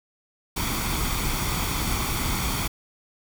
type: noise with comb filter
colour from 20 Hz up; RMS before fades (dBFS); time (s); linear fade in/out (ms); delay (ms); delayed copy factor
pink; -26; 0.56-2.68; 10; 0.88; +0.55
effects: none